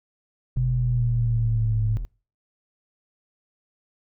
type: tone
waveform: triangle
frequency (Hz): 41.2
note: E1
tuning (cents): 0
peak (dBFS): -25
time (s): 0.56-2.05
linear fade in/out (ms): 0
type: tone with pitch glide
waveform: sine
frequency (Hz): 124.9 to 108.73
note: B2 to A2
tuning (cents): +20 to -20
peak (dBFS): -20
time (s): 0.57-1.97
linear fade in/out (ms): 0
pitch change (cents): -240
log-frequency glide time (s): 0.69-1.8
effects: noise-tail reverb RT60 0.4 s tail -26 dB re dry